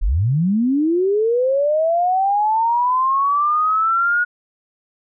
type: linear sweep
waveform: sine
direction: up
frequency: 30.87 to 1454 Hz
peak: -14 dBFS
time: 0.01-4.25 s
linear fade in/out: 20 ms
effects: none